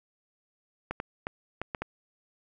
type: clicks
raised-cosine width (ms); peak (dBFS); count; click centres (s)
0.5; -17; 6; 0.91 / 1.001 / 1.269 / 1.616 / 1.748 / 1.82
effects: none